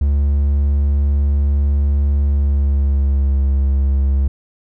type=tone with pitch glide; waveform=triangle; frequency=71 to 68.3 Hz; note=C#2 to C#2; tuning=+42 to -25 cents; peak=-10 dBFS; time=0.01-4.28 s; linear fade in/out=5 ms; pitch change=-67 cents; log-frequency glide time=2.25-3.41 s; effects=none